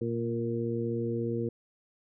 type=harmonic tone with a mistuned harmonic; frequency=116.54 Hz; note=A#2; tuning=in tune; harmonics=1 / 2 / 3 / 4; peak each=-34 / -34 / -34 / -34 dBFS; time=0.01-1.49 s; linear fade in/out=5 ms; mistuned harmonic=1; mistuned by=+21 cents; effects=none